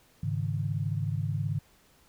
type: chord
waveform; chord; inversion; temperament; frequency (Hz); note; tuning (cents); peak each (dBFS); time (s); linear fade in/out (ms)
sine; Ab suspended fourth; none; equal with one note detuned; 103.83 / 138.59 / 157.28; Ab2 / Db3 / Eb3; 0 / 0 / +19; -31 / -32 / -33; 0.23-1.59; 5
effects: pink hiss -62 dBFS RMS until 2.08 s